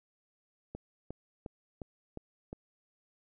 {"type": "click train", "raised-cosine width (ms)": 2, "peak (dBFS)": -27, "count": 6, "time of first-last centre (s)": [0.75, 2.529], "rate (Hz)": 2.81, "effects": []}